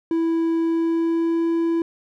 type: tone with pitch glide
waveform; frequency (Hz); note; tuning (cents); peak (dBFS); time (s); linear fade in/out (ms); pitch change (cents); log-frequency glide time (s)
triangle; 329.6 to 333; E4 to E4; 0 to +18; -16; 0.11-1.82; 2; +18; 0.6-1.48
effects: none